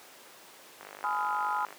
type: click train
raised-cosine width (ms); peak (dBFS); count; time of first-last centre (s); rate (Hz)
0.5; -28; 47; 0.81-1.726; 50.2
type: chord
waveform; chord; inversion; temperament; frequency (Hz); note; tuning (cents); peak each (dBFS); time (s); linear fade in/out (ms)
sine; F half-diminished seventh; first; just; 838.1 / 1005.8 / 1257.2 / 1396.9; Ab5 / Cb6 / Eb6 / F6; +16 / +31 / +18 / 0; -32 / -32 / -34 / -36; 1.04-1.65; 0
effects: pink hiss -51 dBFS RMS until 1.78 s + high-pass 400 Hz 12 dB/octave